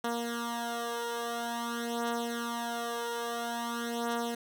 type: beating tone pair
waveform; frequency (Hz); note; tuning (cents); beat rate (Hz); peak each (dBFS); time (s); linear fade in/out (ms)
10% pulse; 234.7 / 235.19; A#3 / A#3; +12 / +16; 0.49; -29 / -26; 0.04-4.35; 5
effects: none